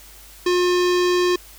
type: tone with low-pass filter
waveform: square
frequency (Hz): 357.6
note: F4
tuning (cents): +41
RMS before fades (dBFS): -18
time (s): 0.46-1.36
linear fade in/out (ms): 5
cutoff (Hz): 5200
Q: 1.5
effects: added 50 Hz sine -47 dBFS peak until 1.58 s + white hiss -45 dBFS RMS until 1.58 s